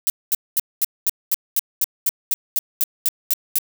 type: noise bursts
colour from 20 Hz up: violet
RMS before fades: -18 dBFS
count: 15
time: 0.07-3.585 s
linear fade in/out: 0 ms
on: 29 ms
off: 220 ms
effects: none